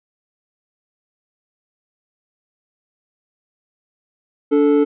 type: tone pair together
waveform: triangle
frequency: 289.2 / 440 Hz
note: D4 / A4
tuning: -27 / 0 cents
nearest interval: perfect fifth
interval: 727 cents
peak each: -12 dBFS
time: 4.51-4.85 s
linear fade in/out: 20 ms
effects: resampled to 8000 Hz